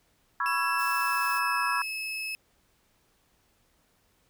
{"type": "chord", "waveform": "sine", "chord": "C# minor seventh", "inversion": "third", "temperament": "equal with one note detuned", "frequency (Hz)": [987.8, 1108.7, 1340.8, 1661.2], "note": ["B5", "C#6", "E6", "G#6"], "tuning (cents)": [0, 0, 29, 0], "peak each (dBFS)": -31, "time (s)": [0.4, 1.82], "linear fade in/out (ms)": 2}
{"type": "tone with pitch glide", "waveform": "35% pulse", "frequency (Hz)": [2669, 2592], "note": ["E7", "E7"], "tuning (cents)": [21, -30], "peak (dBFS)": -30, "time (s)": [0.46, 2.35], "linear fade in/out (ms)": 0, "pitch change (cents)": -51, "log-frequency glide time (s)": [0.56, 1.67]}
{"type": "noise", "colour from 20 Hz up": "blue", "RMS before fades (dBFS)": -42, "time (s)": [0.78, 1.4], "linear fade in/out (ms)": 20}
{"effects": ["pink hiss -68 dBFS RMS until 4.29 s"]}